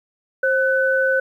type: tone pair together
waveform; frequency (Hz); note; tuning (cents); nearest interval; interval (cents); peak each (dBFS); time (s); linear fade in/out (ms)
sine; 529.8 / 1502; C5 / F#6; +22 / +26; octave + tritone; 1804; -18; 0.43-1.2; 5
effects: 9-bit